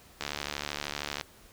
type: click train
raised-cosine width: 0.2 ms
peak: -15 dBFS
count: 74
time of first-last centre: 0.21-1.211 s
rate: 72.9 Hz
effects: pink hiss -56 dBFS RMS until 1.52 s